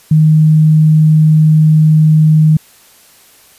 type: tone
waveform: sine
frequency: 155.56 Hz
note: D#3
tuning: in tune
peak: -4 dBFS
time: 0.11-2.57 s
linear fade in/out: 5 ms
effects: white hiss -44 dBFS RMS until 3.58 s + resampled to 32000 Hz